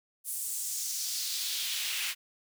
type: noise with high-pass filter sweep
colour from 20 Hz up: pink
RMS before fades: -34 dBFS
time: 0.24-2.15 s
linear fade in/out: 50 ms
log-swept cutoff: 9900 to 2300 Hz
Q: 1.8
effects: none